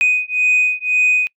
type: beating tone pair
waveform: sine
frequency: 2494 / 2495.9 Hz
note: D#7 / D#7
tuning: +3 / +5 cents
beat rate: 1.9 Hz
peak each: -15 dBFS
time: 0.01-1.27 s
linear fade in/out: 0 ms
effects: noise-tail reverb RT60 0.1 s tail -25 dB re dry + tanh soft clip ceiling -8 dBFS